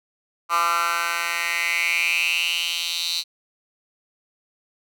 10% pulse tone with high-pass filter sweep, 170 Hz, F3, 46 cents flat, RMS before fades -23 dBFS, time 0.49-3.24 s, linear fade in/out 50 ms, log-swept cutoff 1200 to 4000 Hz, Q 6, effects none

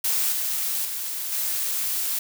blue noise with level steps, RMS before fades -23 / -26 / -30 / -26 dBFS, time 0.04-2.19 s, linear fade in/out 5 ms, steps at 0.32 / 0.85 / 1.32 s, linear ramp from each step 2 ms, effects none

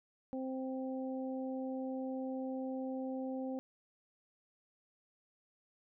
harmonic tone, 261.6 Hz, C4, in tune, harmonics 1 / 2 / 3, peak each -38 / -42 / -49 dBFS, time 0.33-3.59 s, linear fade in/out 0 ms, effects none

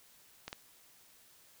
clicks, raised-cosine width 0.2 ms, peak -23 dBFS, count 2, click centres 0.48 / 0.529 s, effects white hiss -62 dBFS RMS until 1.6 s

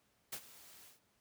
white noise with ADSR envelope, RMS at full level -41 dBFS, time 0.32-1 s, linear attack 10 ms, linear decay 69 ms, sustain -17 dB, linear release 140 ms, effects pink hiss -75 dBFS RMS until 1.2 s + high-pass 60 Hz 12 dB/octave

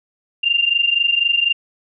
sine tone pair together, 2775 / 2799 Hz, F7 / F7, -12 / +3 cents, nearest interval unison, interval 15 cents, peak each -18 / -16 dBFS, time 0.43-1.53 s, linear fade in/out 10 ms, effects none

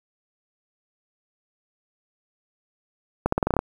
accelerating click train, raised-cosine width 1 ms, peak -6 dBFS, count 9, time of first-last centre 3.26-3.591 s, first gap 64 ms, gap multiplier 0.87, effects 7-bit

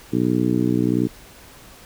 harmonic tone, 61.1 Hz, B1, 18 cents flat, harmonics 2 / 3 / 4 / 5 / 6 / 7, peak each -25 / -24 / -22 / -21 / -27 / -30 dBFS, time 0.12-1.08 s, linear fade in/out 20 ms, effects pink hiss -45 dBFS RMS until 1.85 s

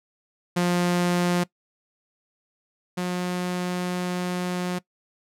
sawtooth tone pair in turn, 176.5 / 179.59 Hz, F3 / F3, +19 / +49 cents, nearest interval unison, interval 30 cents, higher second, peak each -16 / -21 dBFS, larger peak first, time 0.56-1.44 / 2.97-4.79 s, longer second, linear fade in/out 10 ms, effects noise-tail reverb RT60 0.1 s tail -21 dB re dry + low-pass 12000 Hz 12 dB/octave

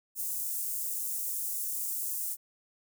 white high-pass noise, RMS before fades -34 dBFS, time 0.15-2.37 s, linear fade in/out 50 ms, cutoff 7500 Hz, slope 24 dB/octave, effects none

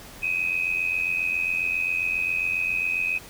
sine tone with amplitude modulation, 2528 Hz, D#7, 27 cents sharp, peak -19 dBFS, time 0.22-3.19 s, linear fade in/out 20 ms, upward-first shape sine, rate 87.4 Hz, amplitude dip 80%, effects pink hiss -44 dBFS RMS until 3.29 s

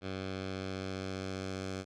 10% pulse tone with low-pass filter sweep, 95 Hz, F#2, 46 cents sharp, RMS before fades -39 dBFS, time 0.01-1.85 s, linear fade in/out 50 ms, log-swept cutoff 4000 to 6500 Hz, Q 1.4, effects none

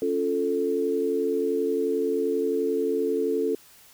sine chord, Db augmented, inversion none, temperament equal, 277.2 / 349.2 / 440 Hz, Db4 / F4 / A4, 0 / 0 / 0 cents, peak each -29 / -29 / -24 dBFS, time 0.02-3.55 s, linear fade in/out 2 ms, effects white hiss -53 dBFS RMS until 3.93 s

